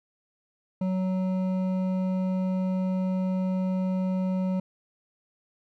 triangle tone with hard clipping, 186.4 Hz, F#3, 13 cents sharp, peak -26 dBFS, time 0.81-4.6 s, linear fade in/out 5 ms, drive 13 dB, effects none

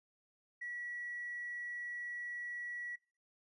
triangle tone with tanh clipping, 1934 Hz, B6, 37 cents flat, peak -40 dBFS, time 0.61-2.96 s, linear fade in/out 10 ms, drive 1 dB, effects noise-tail reverb RT60 0.4 s tail -23 dB re dry + resampled to 24000 Hz

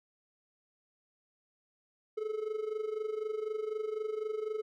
triangle tone with amplitude modulation, 431.5 Hz, A4, 34 cents flat, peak -28 dBFS, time 2.17-4.62 s, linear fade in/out 10 ms, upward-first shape sine, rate 24 Hz, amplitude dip 75%, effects none

